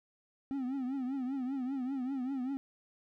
triangle tone with vibrato, 262.6 Hz, C4, 6 cents sharp, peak -31 dBFS, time 0.51-2.57 s, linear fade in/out 0 ms, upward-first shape triangle, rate 5.1 Hz, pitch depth 130 cents each way, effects none

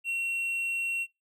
triangle tone, 2730 Hz, F7, 40 cents flat, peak -26 dBFS, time 0.04-1.07 s, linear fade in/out 50 ms, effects noise-tail reverb RT60 0.2 s tail -22 dB re dry

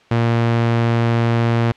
sawtooth tone, 116.54 Hz, A#2, in tune, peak -10 dBFS, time 0.11-1.72 s, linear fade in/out 5 ms, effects white hiss -51 dBFS RMS until 1.76 s + low-pass 3000 Hz 12 dB/octave

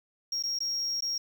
sine tone with dropouts, 5588 Hz, F8, in tune, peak -26 dBFS, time 0.32-1.18 s, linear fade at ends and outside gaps 5 ms, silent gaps 0.426-0.436 / 0.589-0.604 / 1.007-1.022 s, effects tanh soft clip ceiling -27 dBFS + 9-bit

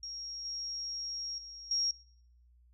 sine tone with level steps, 5588 Hz, F8, in tune, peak -39 / -36 / -45 / -28 dBFS, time 0.03-1.91 s, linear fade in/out 2 ms, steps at 0.45 / 1.38 / 1.71 s, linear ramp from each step 2 ms, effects noise-tail reverb RT60 0.7 s tail -24 dB re dry + added 60 Hz sine -60 dBFS peak until 2.73 s

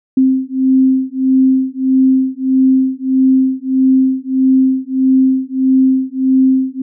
sine beating tone pair, 261.6 / 263.2 Hz, C4 / C4, 0 / +10 cents, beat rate 1.6 Hz, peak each -12 dBFS, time 0.17-6.82 s, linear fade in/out 5 ms, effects none

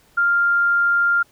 sine tone, 1396.9 Hz, F6, in tune, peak -14 dBFS, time 0.17-1.23 s, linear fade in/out 10 ms, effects pink hiss -56 dBFS RMS until 1.31 s

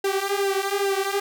sawtooth tone with flanger, 394.7 Hz, G4, 12 cents sharp, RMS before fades -24 dBFS, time 0.04-1.2 s, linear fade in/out 5 ms, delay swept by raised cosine 0.87 to 5.47 ms, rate 2.4 Hz, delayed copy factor -0.85, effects none

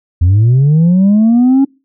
sine linear sweep, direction up, 82.41 to 277.2 Hz, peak -3 dBFS, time 0.21-1.65 s, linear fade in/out 10 ms, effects noise-tail reverb RT60 0.3 s tail -26 dB re dry + tanh soft clip ceiling -4 dBFS

